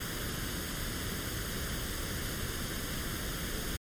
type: noise with comb filter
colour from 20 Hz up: pink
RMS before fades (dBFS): -36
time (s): 0-3.77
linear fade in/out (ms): 10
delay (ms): 0.6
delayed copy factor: +0.65
effects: MP3 64 kbps